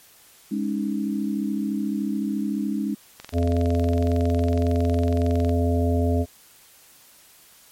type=chord; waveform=sine; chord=Ab suspended fourth; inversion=none; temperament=equal; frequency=207.7 / 277.2 / 311.1 Hz; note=Ab3 / Db4 / Eb4; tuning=0 / 0 / 0 cents; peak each=-25 / -28 / -29 dBFS; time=0.51-2.95 s; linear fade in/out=10 ms
type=click train; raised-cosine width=0.2 ms; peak=-20 dBFS; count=51; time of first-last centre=3.2-5.494 s; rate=21.8 Hz
type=harmonic tone; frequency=85.6 Hz; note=F2; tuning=34 cents flat; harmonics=1 / 3 / 5 / 7 / 8; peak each=-20 / -24 / -28 / -30 / -31 dBFS; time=3.32-6.26 s; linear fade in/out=50 ms
effects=white hiss -52 dBFS RMS until 7.71 s + MP3 64 kbps